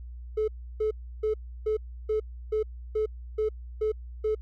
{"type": "tone bursts", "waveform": "triangle", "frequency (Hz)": 431.4, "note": "A4", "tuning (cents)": -34, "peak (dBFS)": -20, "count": 10, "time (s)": [0.37, 4.35], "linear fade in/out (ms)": 10, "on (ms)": 110, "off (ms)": 320, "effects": ["tanh soft clip ceiling -20 dBFS", "added 60 Hz sine -38 dBFS peak until 4.41 s"]}